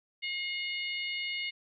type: harmonic tone with a mistuned harmonic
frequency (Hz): 723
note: F#5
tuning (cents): -40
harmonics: 3 / 4 / 5 / 6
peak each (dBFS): -35 / -37 / -44 / -44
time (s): 0.22-1.51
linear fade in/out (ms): 20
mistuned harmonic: 3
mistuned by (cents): -21
effects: none